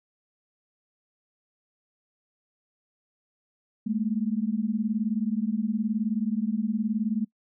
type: beating tone pair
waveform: sine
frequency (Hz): 207.7 / 226.7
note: G#3 / A#3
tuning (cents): 0 / -48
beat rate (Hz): 19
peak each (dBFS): -27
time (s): 3.86-7.25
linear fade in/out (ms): 10
effects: noise-tail reverb RT60 0.1 s tail -24 dB re dry

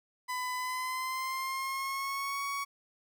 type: tone with pitch glide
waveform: 30% pulse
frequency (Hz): 1003 to 1119.3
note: B5 to C#6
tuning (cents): +26 to +16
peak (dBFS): -30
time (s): 0.28-2.65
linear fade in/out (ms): 20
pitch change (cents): +190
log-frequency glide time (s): 0.56-2.43
effects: none

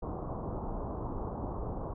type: low-pass noise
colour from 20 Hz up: pink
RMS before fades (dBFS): -37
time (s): 0.02-1.94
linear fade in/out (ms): 10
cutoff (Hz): 1100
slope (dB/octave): 48
effects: none

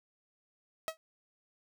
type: tone with exponential decay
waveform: sawtooth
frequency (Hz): 641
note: E5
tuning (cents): -49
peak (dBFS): -26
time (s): 0.88-0.97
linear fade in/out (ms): 0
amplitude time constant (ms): 18
effects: none

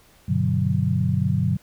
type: chord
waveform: sine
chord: G major seventh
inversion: none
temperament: equal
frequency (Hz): 98 / 123.47 / 146.83 / 185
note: G2 / B2 / D3 / F#3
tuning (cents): 0 / 0 / 0 / 0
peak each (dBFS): -24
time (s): 0.28-1.57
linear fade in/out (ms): 10
effects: pink hiss -55 dBFS RMS until 1.62 s

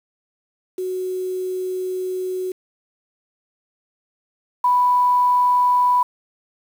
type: tone pair in turn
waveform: sine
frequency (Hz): 370 / 987.8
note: F#4 / B5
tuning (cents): 0 / 0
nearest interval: octave + perfect fourth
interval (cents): 1700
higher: second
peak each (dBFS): -22 / -13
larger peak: second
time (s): 0.78-2.52 / 4.64-6.03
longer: first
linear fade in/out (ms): 5
effects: 7-bit

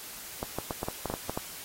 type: clicks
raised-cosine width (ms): 1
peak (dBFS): -18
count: 10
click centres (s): 0.429 / 0.586 / 0.708 / 0.831 / 0.885 / 1.057 / 1.1 / 1.139 / 1.296 / 1.375
effects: white hiss -43 dBFS RMS until 1.64 s + AAC 48 kbps

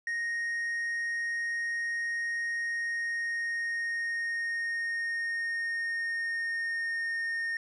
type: tone with pitch glide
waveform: triangle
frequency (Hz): 1864.7 to 1838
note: A#6 to A#6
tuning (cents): 0 to -25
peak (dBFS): -28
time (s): 0.07-7.57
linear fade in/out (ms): 2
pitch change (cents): -25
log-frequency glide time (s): 2.54-7.24
effects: resampled to 24000 Hz

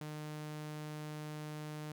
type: tone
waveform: sawtooth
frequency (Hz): 151.9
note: D#3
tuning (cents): -41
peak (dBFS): -38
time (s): 0.01-1.92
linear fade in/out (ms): 2
effects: none

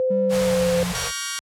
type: tone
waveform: sine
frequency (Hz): 515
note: C5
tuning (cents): -28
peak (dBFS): -18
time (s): 0-0.83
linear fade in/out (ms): 0
type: tone with pitch glide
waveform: triangle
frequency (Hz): 196 to 177.67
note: G3 to F3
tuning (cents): 0 to +30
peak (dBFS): -22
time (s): 0.1-0.93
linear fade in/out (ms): 10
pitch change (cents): -170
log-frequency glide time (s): 0.21-0.74
type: band-stop noise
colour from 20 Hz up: pink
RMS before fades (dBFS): -28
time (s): 0.29-1.12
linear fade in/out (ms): 50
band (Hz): 170 to 420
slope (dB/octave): 96
type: chord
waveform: 10% pulse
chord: G half-diminished seventh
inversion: second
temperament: just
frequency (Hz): 1128.9 / 1411.2 / 1568 / 1881.6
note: Db6 / F6 / G6 / Bb6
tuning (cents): +31 / +18 / 0 / +16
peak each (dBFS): -24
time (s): 0.95-1.39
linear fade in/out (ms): 0
effects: high-pass 60 Hz 12 dB/octave + low-pass 11000 Hz 12 dB/octave

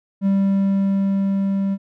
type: tone with level ramp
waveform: triangle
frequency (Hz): 195.9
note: G3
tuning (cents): -1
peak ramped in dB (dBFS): -12 to -16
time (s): 0.21-1.78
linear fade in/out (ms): 50
effects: none

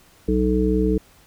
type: harmonic tone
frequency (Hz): 62.4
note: B1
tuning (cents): +19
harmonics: 1 / 3 / 5 / 7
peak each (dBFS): -22 / -22 / -22 / -22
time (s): 0.28-0.98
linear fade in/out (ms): 5
effects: pink hiss -53 dBFS RMS until 1.26 s

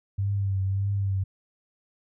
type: tone with vibrato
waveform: sine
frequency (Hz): 98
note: G2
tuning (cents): 0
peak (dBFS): -23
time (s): 0.18-1.24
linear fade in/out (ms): 10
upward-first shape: triangle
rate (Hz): 1.7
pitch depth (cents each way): 49
effects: none

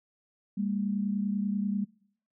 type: tone pair together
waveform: sine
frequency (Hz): 199.7 / 229.9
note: G3 / A#3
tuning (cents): +32 / -24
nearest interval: major second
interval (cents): 244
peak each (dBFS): -28 / -33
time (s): 0.57-1.85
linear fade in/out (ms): 10
effects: noise-tail reverb RT60 0.7 s tail -25 dB re dry

